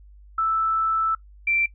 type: tone pair in turn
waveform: sine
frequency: 1318.5 / 2349 Hz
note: E6 / D7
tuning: 0 / 0 cents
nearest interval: minor seventh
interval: 1000 cents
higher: second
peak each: -19 dBFS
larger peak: neither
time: 0.38-1.15 / 1.47-1.66 s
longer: first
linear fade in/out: 5 ms
effects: noise-tail reverb RT60 0.1 s tail -20 dB re dry + added 50 Hz sine -45 dBFS peak until 1.74 s